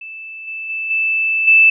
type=tone with level steps; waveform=sine; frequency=2637 Hz; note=E7; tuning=in tune; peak=-29 / -24 / -20 / -14 / -6 dBFS; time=0.01-1.7 s; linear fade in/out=5 ms; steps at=0.47 / 0.69 / 0.9 / 1.47 s; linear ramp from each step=10 ms; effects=none